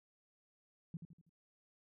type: tone with echo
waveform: sine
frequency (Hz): 166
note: E3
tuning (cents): +12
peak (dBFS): -40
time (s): 0.94-0.97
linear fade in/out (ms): 2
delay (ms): 81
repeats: 4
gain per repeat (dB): -7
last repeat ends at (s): 1.294
effects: none